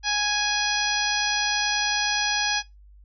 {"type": "harmonic tone", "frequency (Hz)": 830.6, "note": "G#5", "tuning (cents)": 0, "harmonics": [1, 2, 3, 4, 5, 6, 7], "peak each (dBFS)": [-29, -27, -30, -30, -31, -28, -30], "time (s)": [0.03, 2.63], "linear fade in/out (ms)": 50, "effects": ["noise-tail reverb RT60 0.2 s tail -20 dB re dry", "added 50 Hz sine -47 dBFS peak until 3.04 s"]}